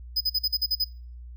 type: tone bursts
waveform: square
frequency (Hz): 5010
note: D#8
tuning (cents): +11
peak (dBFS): -22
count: 8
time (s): 0.16-0.845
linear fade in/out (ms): 10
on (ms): 48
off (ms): 43
effects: noise-tail reverb RT60 0.4 s tail -21 dB re dry + added 60 Hz sine -39 dBFS peak until 1.36 s